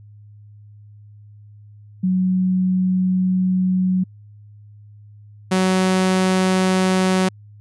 sine / sawtooth tone pair in turn, 185 / 186.72 Hz, F#3 / F#3, 0 / +16 cents, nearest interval unison, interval 16 cents, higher second, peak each -15 / -11 dBFS, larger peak second, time 2.03-4.04 / 5.51-7.29 s, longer first, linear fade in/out 10 ms, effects added 104 Hz sine -41 dBFS peak until 7.6 s + resampled to 24000 Hz

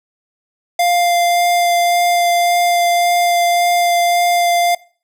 square tone with vibrato, 698 Hz, F5, 1 cent flat, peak -12 dBFS, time 0.79-4.75 s, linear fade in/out 5 ms, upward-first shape sine, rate 1.8 Hz, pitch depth 8 cents each way, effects noise-tail reverb RT60 0.4 s tail -21 dB re dry

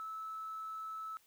triangle tone, 1305 Hz, E6, 18 cents flat, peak -37 dBFS, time 0-1.17 s, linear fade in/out 0 ms, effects tanh soft clip ceiling -38 dBFS + white hiss -69 dBFS RMS until 1.26 s

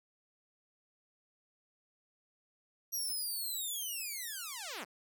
5% pulse linear sweep, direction down, 5790 to 147.3 Hz, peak -29 dBFS, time 2.92-4.85 s, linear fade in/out 20 ms, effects none

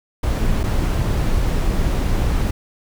brown noise with dropouts, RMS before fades -18 dBFS, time 0.23-2.51 s, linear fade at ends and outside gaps 5 ms, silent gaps 0.633-0.637 s, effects none

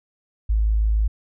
sine tone, 53.5 Hz, A1, 48 cents flat, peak -16 dBFS, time 0.49-1.08 s, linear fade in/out 10 ms, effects none

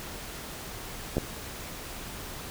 clicks, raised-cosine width 2 ms, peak -13 dBFS, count 2, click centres 1.169 / 1.182 s, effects pink hiss -40 dBFS RMS until 2.5 s

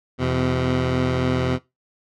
15% pulse tone pair together, 84 / 127.76 Hz, E2 / C3, +33 / -41 cents, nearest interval perfect fifth, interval 726 cents, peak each -19 / -14 dBFS, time 0.18-1.59 s, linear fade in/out 50 ms, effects noise-tail reverb RT60 0.2 s tail -18 dB re dry + low-pass 4000 Hz 12 dB/octave

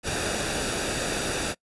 pink noise with comb filter, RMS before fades -28 dBFS, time 0.03-1.55 s, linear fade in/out 50 ms, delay 0.95 ms, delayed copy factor -0.55, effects noise-tail reverb RT60 0.1 s tail -24 dB re dry + resampled to 24000 Hz

